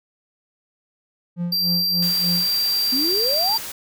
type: tone with tremolo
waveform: triangle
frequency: 174 Hz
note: F3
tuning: 6 cents flat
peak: -19 dBFS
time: 1.36-2.5 s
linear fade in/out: 50 ms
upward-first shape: sine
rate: 3.4 Hz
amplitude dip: 90%
type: tone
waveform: square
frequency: 4714 Hz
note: D8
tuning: 6 cents sharp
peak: -19 dBFS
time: 1.52-3.58 s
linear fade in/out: 5 ms
type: noise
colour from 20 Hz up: white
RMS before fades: -32 dBFS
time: 2.02-3.72 s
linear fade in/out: 5 ms
type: exponential sweep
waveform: sine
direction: up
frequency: 246.9 to 932.3 Hz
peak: -23 dBFS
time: 2.92-3.57 s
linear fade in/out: 10 ms
effects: none